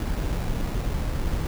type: noise with sample-and-hold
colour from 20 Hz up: brown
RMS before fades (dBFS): -26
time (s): 0-1.47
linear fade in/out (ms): 2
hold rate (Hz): 3150
effects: none

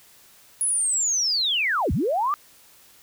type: linear two-way sweep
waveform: sine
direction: down then up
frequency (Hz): 10548 to 53.3 to 1227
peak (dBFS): -20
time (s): 0.61-2.34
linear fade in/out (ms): 0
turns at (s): 1.92
effects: white hiss -53 dBFS RMS until 3.02 s

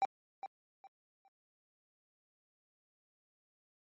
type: tone with echo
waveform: triangle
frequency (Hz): 781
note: G5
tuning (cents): -7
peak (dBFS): -25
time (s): 0.02-0.05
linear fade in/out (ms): 0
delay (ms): 410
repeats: 3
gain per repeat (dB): -12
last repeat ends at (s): 1.28
effects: high-pass 300 Hz 12 dB/octave + MP3 32 kbps

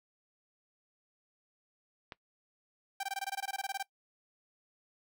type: click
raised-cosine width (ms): 0.3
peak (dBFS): -27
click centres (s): 2.122
type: tone bursts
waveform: sawtooth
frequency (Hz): 784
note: G5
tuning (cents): 0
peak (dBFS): -30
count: 16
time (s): 3-3.828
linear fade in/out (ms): 5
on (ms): 33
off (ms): 20
effects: noise-tail reverb RT60 0.1 s tail -21 dB re dry

